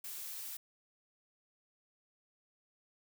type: noise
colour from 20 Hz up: blue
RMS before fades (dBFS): -44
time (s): 0.04-0.57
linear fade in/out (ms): 5
effects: none